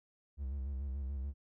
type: tone with vibrato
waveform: triangle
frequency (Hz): 68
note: C#2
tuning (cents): -33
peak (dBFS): -34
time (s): 0.37-1.34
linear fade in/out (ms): 50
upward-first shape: square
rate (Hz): 6.9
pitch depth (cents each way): 70
effects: none